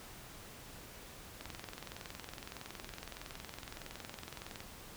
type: click train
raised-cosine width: 0.2 ms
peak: -27 dBFS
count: 70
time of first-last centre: 1.41-4.604 s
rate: 21.6 Hz
effects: pink hiss -52 dBFS RMS until 4.96 s